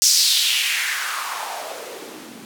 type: noise with band-pass filter sweep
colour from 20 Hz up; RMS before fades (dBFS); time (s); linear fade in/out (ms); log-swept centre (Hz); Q
blue; -22; 0.02-2.45; 0; 6000 to 210; 3
effects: none